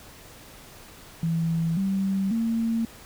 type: tone with pitch steps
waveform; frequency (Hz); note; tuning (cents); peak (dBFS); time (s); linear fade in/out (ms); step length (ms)
sine; 164.81 / 193.74 / 227.8; E3 / G3 / A#3; 0 / -20 / -40; -22; 1.23-2.85; 2; 540
effects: pink hiss -47 dBFS RMS until 3.05 s